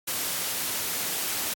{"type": "noise", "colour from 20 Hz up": "white", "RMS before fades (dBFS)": -29, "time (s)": [0.07, 1.54], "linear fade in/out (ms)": 10, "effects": ["high-pass 100 Hz 12 dB/octave", "AAC 64 kbps"]}